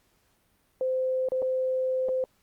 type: tone with dropouts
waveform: sine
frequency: 517 Hz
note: C5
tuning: 21 cents flat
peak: -24 dBFS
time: 0.81-2.24 s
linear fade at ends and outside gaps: 1 ms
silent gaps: 1.287-1.319 / 1.42-1.425 / 2.086-2.09 s
effects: pink hiss -68 dBFS RMS until 2.42 s + Opus 48 kbps